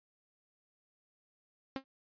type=tone with exponential decay; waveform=sawtooth; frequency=267.8 Hz; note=C4; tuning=40 cents sharp; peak=-28 dBFS; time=1.76-1.84 s; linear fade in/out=0 ms; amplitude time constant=16 ms; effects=resampled to 11025 Hz